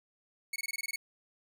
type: tone bursts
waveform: sawtooth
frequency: 2217 Hz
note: C#7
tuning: in tune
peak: -30 dBFS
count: 9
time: 0.53-0.96 s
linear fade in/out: 5 ms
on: 30 ms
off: 20 ms
effects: none